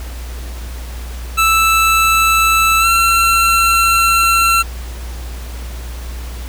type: tone with pitch glide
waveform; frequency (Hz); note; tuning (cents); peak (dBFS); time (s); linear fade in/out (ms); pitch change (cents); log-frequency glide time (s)
25% pulse; 1320 to 1354; E6 to E6; +2 to +46; -6; 1.37-4.63; 20; +44; 2.8-2.86
effects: added 60 Hz sine -24 dBFS peak until 6.48 s + pink hiss -35 dBFS RMS until 6.48 s